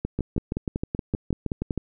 two click trains, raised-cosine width 3 ms, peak -13 / -13 dBFS, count 9 / 12, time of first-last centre 0.19-1.708 / 0.05-1.777 s, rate 5.27 / 6.37 Hz, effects none

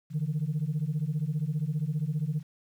sine beating tone pair, 145 / 160 Hz, D3 / D#3, -22 / +49 cents, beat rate 15 Hz, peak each -29 dBFS, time 0.1-2.43 s, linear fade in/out 50 ms, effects tanh soft clip ceiling -22 dBFS + 10-bit

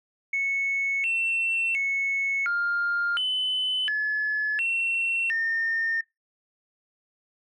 sine tone with pitch steps, 2205 / 2698 / 2201 / 1403 / 3022 / 1714 / 2714 / 1819 Hz, C#7 / E7 / C#7 / F6 / F#7 / A6 / E7 / A#6, -10 / +40 / -13 / +8 / +36 / -46 / +50 / -43 cents, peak -22 dBFS, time 0.33-6.01 s, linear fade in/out 5 ms, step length 710 ms, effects noise-tail reverb RT60 0.2 s tail -25 dB re dry + tanh soft clip ceiling -19 dBFS

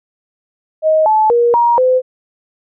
sine tone with pitch steps, 628 / 866 / 475.1 / 946 / 511 Hz, D#5 / A5 / A#4 / A#5 / C5, +16 / -28 / +33 / +25 / -41 cents, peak -8 dBFS, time 0.82-2.02 s, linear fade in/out 50 ms, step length 240 ms, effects none

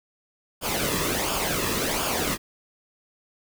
pink noise with flanger, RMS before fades -26 dBFS, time 0.61-2.38 s, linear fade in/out 50 ms, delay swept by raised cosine 0.5 to 1.37 ms, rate 1.4 Hz, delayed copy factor -0.6, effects none

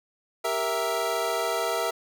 25% pulse chord, E diminished, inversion first, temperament equal, 392 / 466.2 / 659.3 Hz, G4 / Bb4 / E5, 0 / 0 / 0 cents, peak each -29 / -26 / -24 dBFS, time 0.44-1.91 s, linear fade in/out 10 ms, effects none

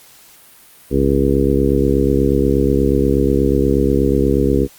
harmonic tone with a mistuned harmonic, 68.3 Hz, C#2, 25 cents flat, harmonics 1 / 2 / 3 / 4 / 5 / 6 / 7, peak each -19 / -21 / -21 / -18 / -20 / -18 / -21 dBFS, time 0.9-4.68 s, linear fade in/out 50 ms, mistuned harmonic 1, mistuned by -130 cents, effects white hiss -45 dBFS RMS until 4.78 s + Opus 48 kbps

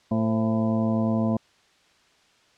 harmonic tone with a mistuned harmonic, 111.5 Hz, A2, 23 cents sharp, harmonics 1 / 2 / 3 / 4 / 5 / 6 / 7 / 8 / 9, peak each -28 / -22 / -34 / -39 / -33 / -32 / -45 / -43 / -38 dBFS, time 0.11-1.37 s, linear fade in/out 5 ms, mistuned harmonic 5, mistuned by -73 cents, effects white hiss -60 dBFS RMS until 2.57 s + low-pass 5000 Hz 12 dB/octave

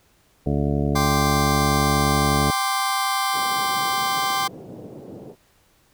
harmonic tone, 71.6 Hz, D2, 43 cents flat, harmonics 1 / 2 / 3 / 4 / 5 / 6 / 8 / 9 / 10, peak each -26 / -23 / -26 / -27 / -33 / -29 / -34 / -35 / -36 dBFS, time 0.46-2.51 s, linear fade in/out 5 ms
sawtooth chord, G suspended fourth, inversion none, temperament just, 784 / 1045.3 / 1176 Hz, G5 / C6 / D6, 0 / -2 / +2 cents, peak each -21 dBFS, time 0.95-4.48 s, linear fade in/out 10 ms
white band-pass noise, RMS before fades -39 dBFS, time 3.32-5.36 s, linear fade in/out 50 ms, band 110 to 510 Hz, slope 24 dB/octave
effects pink hiss -60 dBFS RMS until 5.93 s

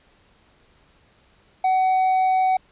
sine tone with tanh clipping, 751 Hz, F#5, 26 cents sharp, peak -17 dBFS, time 1.64-2.57 s, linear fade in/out 5 ms, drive 4 dB, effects pink hiss -58 dBFS RMS until 2.71 s + resampled to 8000 Hz

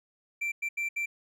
triangle tone bursts at uneven times, 2349 Hz, D7, in tune, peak -27 dBFS, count 4, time 0.41-0.52 / 0.62-0.69 / 0.77-0.89 / 0.96-1.06 s, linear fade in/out 10 ms, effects none

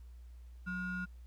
triangle ring-modulated tone, 623 Hz, D#5, 2 cents sharp, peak -31 dBFS, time 0.66-1.06 s, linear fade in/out 20 ms, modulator 806 Hz, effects added 60 Hz sine -49 dBFS peak until 1.26 s + pink hiss -73 dBFS RMS until 1.26 s

